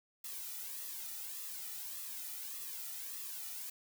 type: noise with flanger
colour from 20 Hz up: blue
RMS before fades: -44 dBFS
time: 0.24-3.7 s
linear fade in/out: 5 ms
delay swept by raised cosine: 1.3 to 1.87 ms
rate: 1.7 Hz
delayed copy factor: -0.7
effects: none